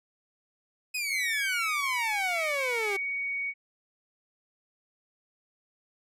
sawtooth exponential sweep, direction down, 2554 to 385.7 Hz, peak -26 dBFS, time 0.94-2.97 s, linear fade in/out 10 ms
sine tone with pitch glide, 2258 to 2239 Hz, C#7 to C#7, +31 to +17 cents, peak -29 dBFS, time 1.08-3.54 s, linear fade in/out 50 ms, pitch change -14 cents, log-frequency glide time 1.41-3.4 s
effects resampled to 32000 Hz

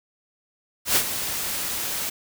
white noise with ADSR envelope, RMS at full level -18 dBFS, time 0.85-2.1 s, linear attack 110 ms, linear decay 69 ms, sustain -10 dB, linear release 10 ms, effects none

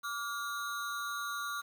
square ring-modulated tone, 1285 Hz, E6, 45 cents flat, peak -33 dBFS, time 0.03-1.62 s, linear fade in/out 20 ms, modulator 126 Hz, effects 10-bit

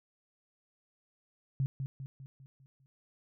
sine tone with echo, 134.7 Hz, C#3, 49 cents flat, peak -27 dBFS, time 1.6-1.66 s, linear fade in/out 0 ms, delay 200 ms, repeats 6, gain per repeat -6 dB, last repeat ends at 2.86 s, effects none

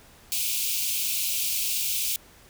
white high-pass noise, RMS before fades -27 dBFS, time 0.32-2.16 s, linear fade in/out 0 ms, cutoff 2300 Hz, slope 96 dB/octave, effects pink hiss -53 dBFS RMS until 2.49 s

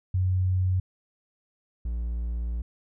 sine / triangle tone pair in turn, 92.5 / 58.27 Hz, F#2 / A#1, 0 / 0 cents, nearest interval minor sixth, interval 800 cents, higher first, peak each -21 / -25 dBFS, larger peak first, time 0.14-0.8 / 1.85-2.62 s, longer second, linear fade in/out 5 ms, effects none

